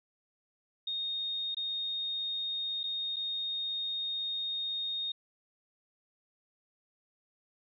sine tone with dropouts, 3702 Hz, A#7, 13 cents flat, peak -32 dBFS, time 0.87-5.12 s, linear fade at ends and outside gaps 5 ms, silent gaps 1.547-1.568 / 2.833-2.838 / 3.161-3.165 s, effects none

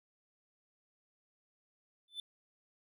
triangle tone with exponential growth, 3520 Hz, A7, in tune, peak -34 dBFS, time 2.08-2.2 s, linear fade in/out 2 ms, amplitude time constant 26 ms, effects none

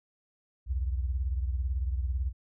sine beating tone pair, 62.6 / 80.6 Hz, B1 / E2, +24 / -38 cents, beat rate 18 Hz, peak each -28 / -35 dBFS, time 0.66-2.33 s, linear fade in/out 50 ms, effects none

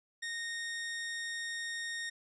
sawtooth tone, 1852 Hz, A#6, 12 cents flat, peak -33 dBFS, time 0.22-2.1 s, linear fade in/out 10 ms, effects resampled to 22050 Hz

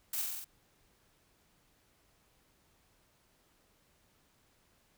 blue noise with echo, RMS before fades -36 dBFS, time 0.13-0.22 s, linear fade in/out 5 ms, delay 45 ms, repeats 5, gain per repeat -2 dB, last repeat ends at 0.445 s, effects pink hiss -70 dBFS RMS until 4.97 s

